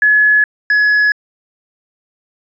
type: tone pair in turn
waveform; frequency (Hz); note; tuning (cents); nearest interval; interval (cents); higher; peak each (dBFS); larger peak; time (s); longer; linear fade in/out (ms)
sine / triangle; 1700 / 1692; G#6 / G#6; +40 / +32; unison; 8; first; -7; neither; 0.02-0.44 / 0.7-1.12; neither; 2
effects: resampled to 16000 Hz